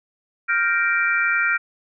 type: chord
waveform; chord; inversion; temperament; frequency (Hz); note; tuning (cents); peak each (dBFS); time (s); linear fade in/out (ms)
sine; G minor seventh; third; equal; 1396.9 / 1568 / 1864.7 / 2349; F6 / G6 / Bb6 / D7; 0 / 0 / 0 / 0; -20 / -25 / -25 / -23; 0.48-1.58; 20
effects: none